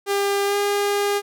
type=tone with pitch glide; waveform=sawtooth; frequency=400.4 to 406.2 Hz; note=G4 to G#4; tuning=+37 to -38 cents; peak=-15 dBFS; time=0.06-1.22 s; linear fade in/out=50 ms; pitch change=+25 cents; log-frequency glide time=0.45-0.56 s; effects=none